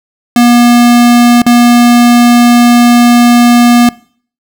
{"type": "tone with dropouts", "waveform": "square", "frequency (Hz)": 240, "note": "B3", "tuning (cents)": -49, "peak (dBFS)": -3, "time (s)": [0.36, 3.89], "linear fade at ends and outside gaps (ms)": 2, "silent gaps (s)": [1.419, 1.464], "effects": ["noise-tail reverb RT60 0.5 s tail -22 dB re dry"]}